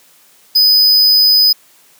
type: tone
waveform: square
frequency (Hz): 5000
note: D#8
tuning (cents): +8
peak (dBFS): -7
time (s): 0.55-1.53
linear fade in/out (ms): 10
effects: white hiss -48 dBFS RMS until 1.99 s + high-pass 150 Hz 12 dB/octave